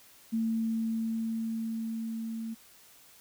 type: tone with level ramp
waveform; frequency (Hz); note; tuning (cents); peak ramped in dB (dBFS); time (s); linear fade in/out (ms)
sine; 225.1; A3; +40; -26 to -34; 0.32-2.55; 20
effects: white hiss -57 dBFS RMS until 3.2 s